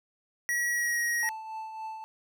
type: tone with pitch glide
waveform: square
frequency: 1918 to 1891.6 Hz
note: A#6 to A#6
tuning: +49 to +25 cents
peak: -27 dBFS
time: 0.49-1.29 s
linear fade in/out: 0 ms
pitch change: -24 cents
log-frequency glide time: 0.7-0.99 s
type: tone with tremolo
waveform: triangle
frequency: 880 Hz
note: A5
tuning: in tune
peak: -32 dBFS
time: 1.23-2.04 s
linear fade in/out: 0 ms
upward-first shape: triangle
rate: 3.6 Hz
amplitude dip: 50%
effects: none